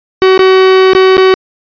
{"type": "tone with dropouts", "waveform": "45% pulse", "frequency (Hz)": 377.3, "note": "F#4", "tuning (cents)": 34, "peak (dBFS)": -3, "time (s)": [0.22, 1.34], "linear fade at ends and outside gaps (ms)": 0, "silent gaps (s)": [[0.377, 0.392], [0.934, 0.95], [1.169, 1.179]], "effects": ["resampled to 11025 Hz"]}